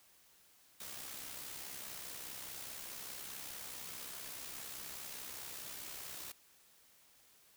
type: noise with amplitude modulation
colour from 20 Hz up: white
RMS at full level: -45 dBFS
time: 0.8-6.32 s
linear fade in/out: 5 ms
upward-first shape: sine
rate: 64.8 Hz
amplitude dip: 45%
effects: white hiss -66 dBFS RMS until 7.56 s